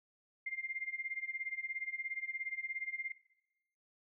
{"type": "tone with tremolo", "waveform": "sine", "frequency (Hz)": 2106, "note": "C7", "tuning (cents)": 11, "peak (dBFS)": -35, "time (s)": [0.46, 3.12], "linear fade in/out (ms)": 5, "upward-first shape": "sine", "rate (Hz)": 17, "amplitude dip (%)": 95, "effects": ["noise-tail reverb RT60 0.9 s tail -17 dB re dry"]}